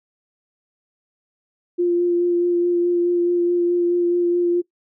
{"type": "tone with vibrato", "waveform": "sine", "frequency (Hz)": 349.2, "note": "F4", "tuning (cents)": 0, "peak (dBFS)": -15, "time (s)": [1.78, 4.62], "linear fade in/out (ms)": 20, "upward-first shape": "sine", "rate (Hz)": 4.7, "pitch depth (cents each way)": 14, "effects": ["noise-tail reverb RT60 0.1 s tail -20 dB re dry"]}